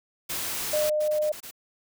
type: noise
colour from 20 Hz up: white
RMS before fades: -31 dBFS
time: 0.29-0.9 s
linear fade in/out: 10 ms
type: tone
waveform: sine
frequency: 607 Hz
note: D#5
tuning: 43 cents flat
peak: -22 dBFS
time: 0.73-1.32 s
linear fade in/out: 5 ms
type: noise bursts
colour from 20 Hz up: white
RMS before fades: -41 dBFS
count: 5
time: 1-1.512 s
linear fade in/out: 10 ms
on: 84 ms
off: 23 ms
effects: none